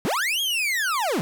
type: linear two-way sweep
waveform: 40% pulse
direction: up then down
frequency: 131.6 to 3322 to 131.6 Hz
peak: -21 dBFS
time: 0.05-1.21 s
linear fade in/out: 0 ms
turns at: 0.41 s
effects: 8-bit